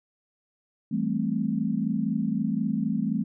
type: chord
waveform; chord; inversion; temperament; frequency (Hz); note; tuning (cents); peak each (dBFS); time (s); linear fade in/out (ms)
sine; A minor seventh; second; equal; 164.81 / 196 / 220 / 261.6; E3 / G3 / A3 / C4; 0 / 0 / 0 / 0; -32 / -29 / -27 / -31; 0.91-3.24; 10
effects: none